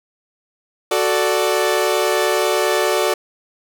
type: chord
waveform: sawtooth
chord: D major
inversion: first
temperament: equal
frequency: 370 / 440 / 587.3 Hz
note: F#4 / A4 / D5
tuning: 0 / 0 / 0 cents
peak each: -16 dBFS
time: 0.91-3.14 s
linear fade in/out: 5 ms
effects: none